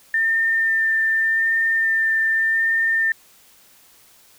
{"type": "tone with vibrato", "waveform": "sine", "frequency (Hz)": 1800, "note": "A6", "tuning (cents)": 39, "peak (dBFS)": -16, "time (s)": [0.14, 3.12], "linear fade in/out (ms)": 2, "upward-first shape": "sine", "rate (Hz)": 0.85, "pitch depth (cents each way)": 11, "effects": ["white hiss -52 dBFS RMS until 4.38 s"]}